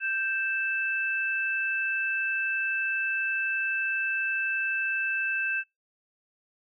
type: tone pair together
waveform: sine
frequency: 1568 / 2637 Hz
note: G6 / E7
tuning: 0 / 0 cents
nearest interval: major sixth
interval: 900 cents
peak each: -28 / -29 dBFS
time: 0-5.64 s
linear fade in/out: 50 ms
effects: noise-tail reverb RT60 0.2 s tail -26 dB re dry